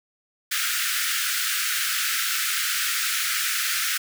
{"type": "high-pass noise", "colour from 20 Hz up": "pink", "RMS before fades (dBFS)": -25, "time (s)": [0.51, 3.98], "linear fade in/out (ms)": 10, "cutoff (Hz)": 1300, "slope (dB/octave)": 96, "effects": []}